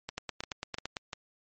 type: two click trains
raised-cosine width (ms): 0.2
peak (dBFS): -17 / -19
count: 8 / 4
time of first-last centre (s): 0.18-0.968 / 0.09-1.132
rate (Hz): 8.88 / 2.88
effects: MP3 32 kbps